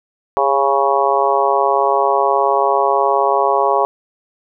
harmonic tone with a mistuned harmonic, 138.59 Hz, C#3, in tune, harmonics 3 / 4 / 5 / 6 / 7 / 8, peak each -19 / -19 / -19 / -19 / -19 / -19 dBFS, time 0.37-3.85 s, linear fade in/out 0 ms, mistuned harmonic 3, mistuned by -30 cents, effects none

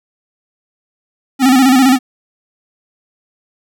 square tone with vibrato, 261.4 Hz, C4, 1 cent flat, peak -7 dBFS, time 1.39-1.99 s, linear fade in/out 50 ms, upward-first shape square, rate 15 Hz, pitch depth 66 cents each way, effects none

